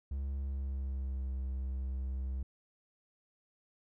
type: tone with pitch glide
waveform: triangle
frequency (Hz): 68.6 to 65.43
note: C#2 to C2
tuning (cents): -17 to +1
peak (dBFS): -32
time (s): 0.11-2.43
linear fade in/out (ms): 5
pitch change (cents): -82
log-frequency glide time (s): 0.38-1.3
effects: none